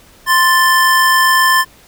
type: tone pair together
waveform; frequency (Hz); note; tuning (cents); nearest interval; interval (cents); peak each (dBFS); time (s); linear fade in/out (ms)
square; 1046.5 / 1760; C6 / A6; 0 / 0; major sixth; 900; -12; 0.26-1.65; 50
effects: pink hiss -45 dBFS RMS until 1.87 s